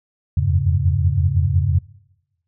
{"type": "tone cluster", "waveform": "sine", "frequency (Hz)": [83.9, 89.7, 99.7, 136.6], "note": ["E2", "F2", "G2", "C#3"], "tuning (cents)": [31, 47, 30, -25], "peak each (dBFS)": -20, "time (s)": [0.37, 1.79], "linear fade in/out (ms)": 5, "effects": ["noise-tail reverb RT60 1.0 s tail -23 dB re dry"]}